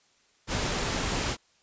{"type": "noise", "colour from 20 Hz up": "pink", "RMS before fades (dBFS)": -29, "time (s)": [0.47, 1.37], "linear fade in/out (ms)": 50, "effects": ["white hiss -65 dBFS RMS until 1.62 s", "resampled to 16000 Hz"]}